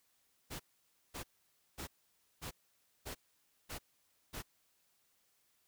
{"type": "noise bursts", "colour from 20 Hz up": "pink", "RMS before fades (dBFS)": -44, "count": 7, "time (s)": [0.5, 4.426], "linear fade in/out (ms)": 20, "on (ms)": 98, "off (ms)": 540, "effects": ["white hiss -75 dBFS RMS until 5.67 s"]}